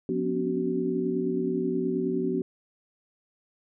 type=tone cluster; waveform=sine; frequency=177.1 / 245.7 / 274.5 / 284.6 / 376.6 Hz; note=F3 / B3 / C#4 / C#4 / F#4; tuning=+24 / -9 / -17 / +46 / +31 cents; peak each=-33 / -30 / -36 / -33 / -28 dBFS; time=0.09-2.42 s; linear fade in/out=2 ms; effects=none